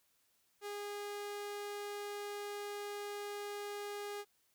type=tone; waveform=sawtooth; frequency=410 Hz; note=G#4; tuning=22 cents flat; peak=-37 dBFS; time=0.61-4.25 s; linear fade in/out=50 ms; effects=white hiss -75 dBFS RMS until 4.54 s